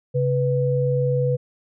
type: tone pair together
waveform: sine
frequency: 135.67 / 493.9 Hz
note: C#3 / B4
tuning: -37 / 0 cents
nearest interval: octave + minor seventh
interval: 2237 cents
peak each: -20 / -21 dBFS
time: 0.14-1.37 s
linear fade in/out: 20 ms
effects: none